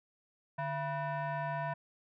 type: tone with frequency modulation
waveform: sine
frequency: 149.2 Hz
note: D3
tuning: 28 cents sharp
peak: -32 dBFS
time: 0.58-1.74 s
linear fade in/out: 10 ms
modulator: 825 Hz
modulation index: 1.5
effects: tanh soft clip ceiling -29 dBFS